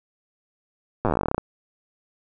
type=slowing click train; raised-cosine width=1 ms; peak=-8 dBFS; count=19; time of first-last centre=1.05-1.38 s; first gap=8 ms; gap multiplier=1.09; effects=none